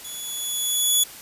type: tone with level ramp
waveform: 10% pulse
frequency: 3406 Hz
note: G#7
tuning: 43 cents sharp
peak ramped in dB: -26 to -7 dBFS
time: 0.04-1.04 s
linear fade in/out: 10 ms
effects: white hiss -41 dBFS RMS until 1.21 s + resampled to 32000 Hz